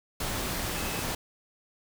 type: tone in noise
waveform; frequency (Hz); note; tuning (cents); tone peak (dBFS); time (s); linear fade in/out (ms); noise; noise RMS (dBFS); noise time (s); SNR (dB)
sine; 2589; E7; -32; -42; 0.76-1.02; 5; pink; -32; 0.2-1.15; -13
effects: none